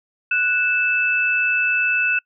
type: tone pair together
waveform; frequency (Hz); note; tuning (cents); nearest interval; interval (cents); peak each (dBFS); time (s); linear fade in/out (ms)
sine; 1480 / 2629; F#6 / E7; 0 / -5; minor seventh; 995; -20 / -18; 0.31-2.19; 5
effects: noise-tail reverb RT60 0.1 s tail -26 dB re dry